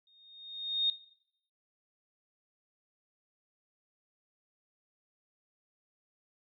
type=tone with exponential growth; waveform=sine; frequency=3698 Hz; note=A#7; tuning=15 cents flat; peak=-24 dBFS; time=0.07-0.9 s; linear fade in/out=2 ms; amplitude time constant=180 ms; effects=noise-tail reverb RT60 0.7 s tail -19 dB re dry